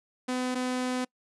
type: tone pair in turn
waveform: sawtooth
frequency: 252.7 / 252.7 Hz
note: B3 / B3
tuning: +40 / +40 cents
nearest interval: unison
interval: 0 cents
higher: neither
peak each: -24 dBFS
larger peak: neither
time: 0.28-0.55 / 0.55-1.05 s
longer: second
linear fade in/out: 10 ms
effects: noise-tail reverb RT60 0.1 s tail -25 dB re dry + resampled to 24000 Hz